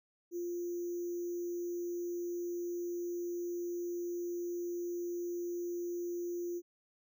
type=tone with sample-and-hold; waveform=sine; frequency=348.6 Hz; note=F4; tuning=3 cents flat; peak=-35 dBFS; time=0.31-6.62 s; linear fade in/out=50 ms; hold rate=6300 Hz; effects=none